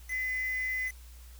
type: tone with quantisation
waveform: sine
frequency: 2024 Hz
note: B6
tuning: 42 cents sharp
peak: -30 dBFS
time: 0.08-0.92 s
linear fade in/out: 50 ms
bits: 7
effects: added 60 Hz sine -47 dBFS peak until 1.39 s + white hiss -58 dBFS RMS until 1.39 s